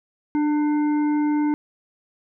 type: harmonic tone with a mistuned harmonic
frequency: 300.4 Hz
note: D4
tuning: 39 cents sharp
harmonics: 1 / 3 / 5 / 7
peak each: -18 / -30 / -41 / -41 dBFS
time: 0.35-1.54 s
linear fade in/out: 0 ms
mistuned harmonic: 1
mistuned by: -19 cents
effects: none